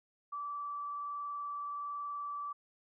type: tone with frequency modulation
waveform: sine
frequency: 1159 Hz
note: D6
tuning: 23 cents flat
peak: -37 dBFS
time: 0.32-2.53 s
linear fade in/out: 10 ms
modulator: 21.3 Hz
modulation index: 0.36
effects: none